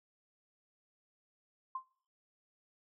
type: tone with exponential decay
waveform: sine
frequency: 1046.5 Hz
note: C6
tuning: in tune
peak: -33 dBFS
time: 1.75-1.87 s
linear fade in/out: 5 ms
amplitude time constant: 24 ms
effects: noise-tail reverb RT60 0.6 s tail -25 dB re dry